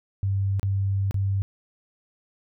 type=tone with dropouts; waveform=sine; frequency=98 Hz; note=G2; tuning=in tune; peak=-21 dBFS; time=0.23-1.42 s; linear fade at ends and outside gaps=0 ms; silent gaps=0.596-0.63 / 1.11-1.143 s; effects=none